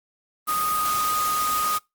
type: tone in noise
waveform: sine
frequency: 1241 Hz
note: D#6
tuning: 5 cents flat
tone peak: -22 dBFS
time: 0.47-1.79 s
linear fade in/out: 20 ms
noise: white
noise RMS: -29 dBFS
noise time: 0.47-1.79 s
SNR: +4 dB
effects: noise-tail reverb RT60 0.2 s tail -25 dB re dry + Opus 32 kbps